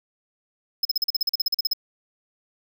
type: tone bursts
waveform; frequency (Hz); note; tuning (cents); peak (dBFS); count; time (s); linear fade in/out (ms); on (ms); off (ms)
square; 5130; E8; -48; -19; 15; 0.83-1.734; 5; 22; 41
effects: none